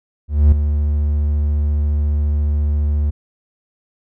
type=tone with ADSR envelope; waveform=triangle; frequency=73.8 Hz; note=D2; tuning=9 cents sharp; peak=-3 dBFS; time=0.28-3.11 s; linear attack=240 ms; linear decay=6 ms; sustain=-9 dB; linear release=16 ms; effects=none